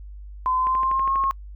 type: tone with pitch glide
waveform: sine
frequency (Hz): 1024 to 1083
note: C6 to C#6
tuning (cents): -38 to -41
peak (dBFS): -19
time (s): 0.46-1.31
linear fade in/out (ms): 0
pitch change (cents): +97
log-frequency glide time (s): 0.58-1.14
type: click train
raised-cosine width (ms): 0.5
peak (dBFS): -21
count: 8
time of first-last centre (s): 0.67-1.239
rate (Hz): 12.3
effects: noise-tail reverb RT60 0.1 s tail -26 dB re dry + added 50 Hz sine -36 dBFS peak until 1.55 s